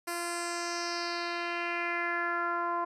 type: tone with low-pass filter sweep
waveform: 10% pulse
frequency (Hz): 344.7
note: F4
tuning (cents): -23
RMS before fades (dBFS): -33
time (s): 0.07-2.85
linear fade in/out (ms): 10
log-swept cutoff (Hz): 11000 to 1000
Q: 3.1
effects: none